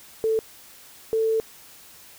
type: tone pair in turn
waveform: sine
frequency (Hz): 443 / 444.8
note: A4 / A4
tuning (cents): +12 / +19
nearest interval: unison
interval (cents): 7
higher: second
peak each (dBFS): -19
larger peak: neither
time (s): 0.24-0.39 / 1.13-1.4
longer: second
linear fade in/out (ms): 0
effects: white hiss -48 dBFS RMS until 2.18 s